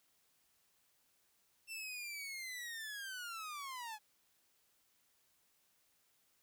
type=linear sweep; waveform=sawtooth; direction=down; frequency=2699 to 830.6 Hz; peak=-40 dBFS; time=1.67-3.99 s; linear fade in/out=50 ms; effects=white hiss -75 dBFS RMS until 6.42 s